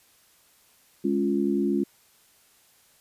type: chord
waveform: sine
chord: Db major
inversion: second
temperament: equal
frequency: 207.7 / 277.2 / 349.2 Hz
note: Ab3 / Db4 / F4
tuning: 0 / 0 / 0 cents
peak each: -26 dBFS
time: 1.04-1.84 s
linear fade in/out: 10 ms
effects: white hiss -60 dBFS RMS until 3 s + resampled to 32000 Hz